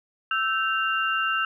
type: tone cluster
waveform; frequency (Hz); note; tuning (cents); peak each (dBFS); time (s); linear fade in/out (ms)
sine; 1320 / 1547 / 2785; E6 / G6 / F7; +2 / -23 / -5; -25 / -27 / -28; 0.31-1.45; 2
effects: none